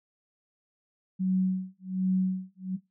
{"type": "tone with tremolo", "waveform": "sine", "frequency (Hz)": 186.7, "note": "F#3", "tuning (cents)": 16, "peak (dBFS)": -21, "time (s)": [1.19, 2.77], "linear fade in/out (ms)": 20, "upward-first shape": "sine", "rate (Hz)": 1.3, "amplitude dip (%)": 100, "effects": ["noise-tail reverb RT60 0.2 s tail -17 dB re dry"]}